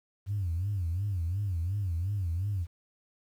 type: tone with vibrato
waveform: sine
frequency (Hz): 92.5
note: F#2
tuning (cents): 0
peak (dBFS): -27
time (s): 0.26-2.67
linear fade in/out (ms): 50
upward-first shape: sine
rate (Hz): 2.8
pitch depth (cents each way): 200
effects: tanh soft clip ceiling -24 dBFS + 10-bit